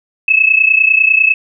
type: tone pair together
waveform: sine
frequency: 2580 / 2610 Hz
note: E7 / E7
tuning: -38 / -18 cents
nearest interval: unison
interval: 20 cents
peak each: -10 dBFS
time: 0.28-1.34 s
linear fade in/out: 5 ms
effects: none